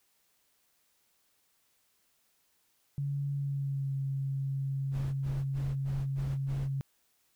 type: tone with pitch glide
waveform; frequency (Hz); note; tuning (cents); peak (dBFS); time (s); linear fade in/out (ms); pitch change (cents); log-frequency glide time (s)
sine; 140.9 to 136.49; C#3 to C#3; +29 to -26; -30; 2.98-6.81; 0; -55; 3.33-3.94
type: noise bursts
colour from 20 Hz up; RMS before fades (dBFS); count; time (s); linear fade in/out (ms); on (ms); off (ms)
brown; -41; 6; 4.91-6.69; 50; 230; 80
effects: white hiss -72 dBFS RMS until 7.35 s